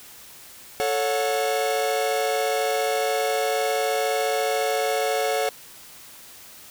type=chord; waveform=45% pulse; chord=F# minor; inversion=first; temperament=equal with one note detuned; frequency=440 / 554.4 / 726 Hz; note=A4 / C#5 / F#5; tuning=0 / 0 / -33 cents; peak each=-26 dBFS; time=0.8-5.49 s; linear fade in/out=0 ms; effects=white hiss -45 dBFS RMS until 6.7 s